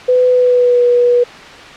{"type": "tone with pitch glide", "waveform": "sine", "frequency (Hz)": [502, 486], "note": ["B4", "B4"], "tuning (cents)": [28, -28], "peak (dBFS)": -7, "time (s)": [0.08, 1.24], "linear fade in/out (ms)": 10, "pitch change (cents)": -56, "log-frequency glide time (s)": [0.28, 0.84], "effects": ["white hiss -32 dBFS RMS until 1.76 s", "low-pass 3000 Hz 12 dB/octave"]}